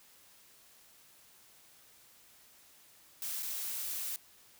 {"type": "noise with dropouts", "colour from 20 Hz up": "blue", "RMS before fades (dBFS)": -38, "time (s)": [3.22, 4.16], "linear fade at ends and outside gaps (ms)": 1, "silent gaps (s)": [3.425, 3.429], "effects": ["white hiss -61 dBFS RMS until 4.59 s"]}